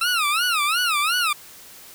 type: tone with vibrato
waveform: 20% pulse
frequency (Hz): 1309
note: E6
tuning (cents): -13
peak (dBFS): -14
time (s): 0.01-1.33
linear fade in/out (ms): 5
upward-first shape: sine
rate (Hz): 2.8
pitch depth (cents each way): 210
effects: white hiss -44 dBFS RMS until 1.94 s